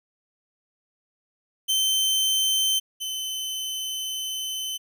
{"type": "tone pair in turn", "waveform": "sawtooth", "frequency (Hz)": [3093, 3052], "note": ["G7", "G7"], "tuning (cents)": [-24, -47], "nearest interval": "unison", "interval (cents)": 23, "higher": "first", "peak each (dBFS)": [-17, -25], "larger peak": "first", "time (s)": [[1.68, 2.8], [3, 4.78]], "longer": "second", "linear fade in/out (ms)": 20, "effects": []}